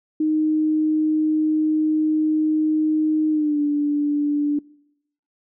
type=tone with pitch glide; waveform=sine; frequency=309.8 to 292.4 Hz; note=D#4 to D4; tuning=-7 to -7 cents; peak=-17 dBFS; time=0.2-4.59 s; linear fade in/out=5 ms; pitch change=-100 cents; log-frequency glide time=3.3-3.61 s; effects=noise-tail reverb RT60 0.8 s tail -24 dB re dry